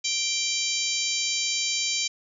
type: harmonic tone with a mistuned harmonic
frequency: 784 Hz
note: G5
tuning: in tune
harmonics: 3 / 4 / 5 / 6 / 7 / 8 / 9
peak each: -32 / -32 / -32 / -32 / -32 / -32 / -32 dBFS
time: 0.04-2.08 s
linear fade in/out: 10 ms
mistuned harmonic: 7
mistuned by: +16 cents
effects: none